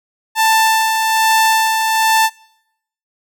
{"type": "tone with tremolo", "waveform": "sawtooth", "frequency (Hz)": 886, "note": "A5", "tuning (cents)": 12, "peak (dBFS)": -6, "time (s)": [0.35, 2.3], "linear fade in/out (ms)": 50, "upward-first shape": "sine", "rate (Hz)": 1.2, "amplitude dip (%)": 40, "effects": ["noise-tail reverb RT60 0.8 s tail -24 dB re dry"]}